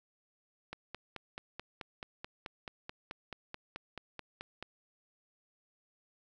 click train, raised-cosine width 0.3 ms, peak -25 dBFS, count 19, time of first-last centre 0.73-4.626 s, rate 4.62 Hz, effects none

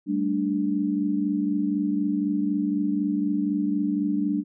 sine chord, G suspended second, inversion none, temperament equal, 196 / 220 / 293.7 Hz, G3 / A3 / D4, 0 / 0 / 0 cents, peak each -27 / -29 / -24 dBFS, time 0.06-4.44 s, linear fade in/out 50 ms, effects none

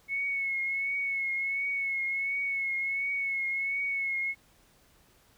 sine tone with vibrato, 2195 Hz, C#7, 18 cents flat, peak -28 dBFS, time 0.08-4.35 s, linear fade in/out 50 ms, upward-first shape triangle, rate 1.4 Hz, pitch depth 41 cents each way, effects pink hiss -63 dBFS RMS until 5.37 s

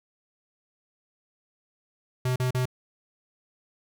square tone bursts, 127 Hz, B2, 49 cents sharp, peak -24 dBFS, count 3, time 2.25-2.656 s, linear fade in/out 5 ms, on 110 ms, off 38 ms, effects none

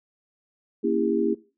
sine chord, A# diminished seventh, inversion none, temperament equal with one note detuned, 233.1 / 277.2 / 329.6 / 402.1 Hz, A#3 / C#4 / E4 / G4, 0 / 0 / 0 / +44 cents, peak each -26 / -29 / -25 / -25 dBFS, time 0.83-1.35 s, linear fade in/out 20 ms, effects noise-tail reverb RT60 0.3 s tail -17 dB re dry

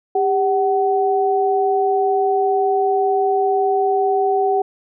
sine tone pair together, 398.1 / 753 Hz, G4 / F#5, +27 / +30 cents, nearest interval major seventh, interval 1103 cents, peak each -17 dBFS, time 0.15-4.62 s, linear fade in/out 5 ms, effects none

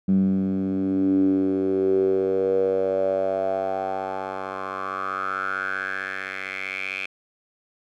10% pulse tone with band-pass filter sweep, 95.5 Hz, G2, 45 cents flat, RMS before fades -24 dBFS, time 0.08-7.06 s, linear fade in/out 5 ms, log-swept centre 190 to 2500 Hz, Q 6.8, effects none

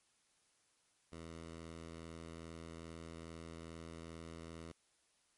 10% pulse tone, 82.41 Hz, E2, in tune, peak -40 dBFS, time 1.12-4.72 s, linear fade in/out 5 ms, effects white hiss -75 dBFS RMS until 5.37 s + MP3 48 kbps

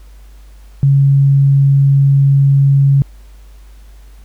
sine tone, 138.59 Hz, C#3, in tune, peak -6 dBFS, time 0.83-3.02 s, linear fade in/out 0 ms, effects added 50 Hz sine -35 dBFS peak until 4.24 s + pink hiss -51 dBFS RMS until 4.24 s

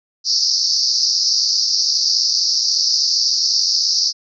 pink band-pass noise, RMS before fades -17 dBFS, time 0.24-4.13 s, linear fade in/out 50 ms, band 4500 to 5700 Hz, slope 96 dB/octave, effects none

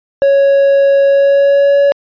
triangle tone with pitch glide, 554.4 to 564.1 Hz, C#5 to C#5, 0 to +30 cents, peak -4 dBFS, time 0.22-1.92 s, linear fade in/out 0 ms, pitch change +30 cents, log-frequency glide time 1.06-1.79 s, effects resampled to 11025 Hz

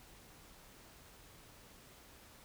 silence, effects pink hiss -59 dBFS RMS until 2.44 s

